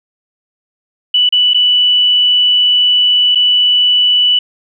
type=tone with dropouts; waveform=sine; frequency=2966 Hz; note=F#7; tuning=4 cents sharp; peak=-7 dBFS; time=1.14-4.39 s; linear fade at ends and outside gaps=5 ms; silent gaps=1.291-1.324 / 1.535-1.544 / 3.349-3.355 s; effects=none